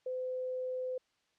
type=tone; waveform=sine; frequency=510 Hz; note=C5; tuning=44 cents flat; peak=-34 dBFS; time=0.06-0.98 s; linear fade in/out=5 ms; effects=white hiss -75 dBFS RMS until 1.38 s + low-pass 5000 Hz 12 dB/octave